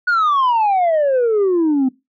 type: exponential sweep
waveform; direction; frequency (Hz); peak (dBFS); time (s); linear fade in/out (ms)
sine; down; 1480 to 253.7; -10; 0.07-1.89; 10
effects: noise-tail reverb RT60 0.2 s tail -19 dB re dry + tanh soft clip ceiling -11 dBFS